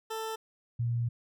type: tone pair in turn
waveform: 20% pulse / sine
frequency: 443 / 118.25 Hz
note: A4 / A#2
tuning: +12 / +25 cents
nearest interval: octave + major seventh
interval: 2287 cents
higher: first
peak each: -29 / -27 dBFS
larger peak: second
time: 0.1-0.36 / 0.79-1.09 s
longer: second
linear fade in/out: 10 ms
effects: none